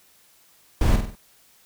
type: noise with echo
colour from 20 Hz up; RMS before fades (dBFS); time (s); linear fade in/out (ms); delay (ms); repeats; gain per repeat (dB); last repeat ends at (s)
brown; -18; 0.81-0.96; 2; 48; 4; -6; 1.152
effects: white hiss -57 dBFS RMS until 1.65 s